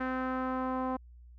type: tone with low-pass filter sweep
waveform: sawtooth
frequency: 258.2 Hz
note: C4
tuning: 23 cents flat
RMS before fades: -33 dBFS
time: 0-0.97 s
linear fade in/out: 10 ms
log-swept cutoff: 1600 to 980 Hz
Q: 2.7
effects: added 60 Hz sine -50 dBFS peak until 1.38 s